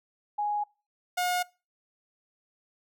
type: tone pair in turn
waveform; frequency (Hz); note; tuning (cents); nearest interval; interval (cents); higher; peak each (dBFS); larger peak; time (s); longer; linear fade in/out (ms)
sine / sawtooth; 830.6 / 719.1; G#5 / F#5; 0 / -50; major second; 250; first; -26 / -22; second; 0.38-0.64 / 1.17-1.43; neither; 10
effects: noise-tail reverb RT60 0.3 s tail -23 dB re dry